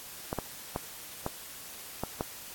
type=clicks; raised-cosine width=1 ms; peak=-16 dBFS; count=6; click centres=0.329 / 0.387 / 0.761 / 1.264 / 2.036 / 2.209 s; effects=white hiss -45 dBFS RMS until 2.54 s + AAC 64 kbps